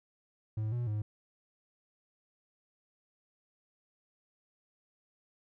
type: tone with pitch steps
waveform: triangle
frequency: 108.4 / 120.9 / 106 Hz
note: A2 / B2 / G#2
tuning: -25 / -36 / +36 cents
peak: -29 dBFS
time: 0.57-1.02 s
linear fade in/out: 5 ms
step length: 150 ms
effects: none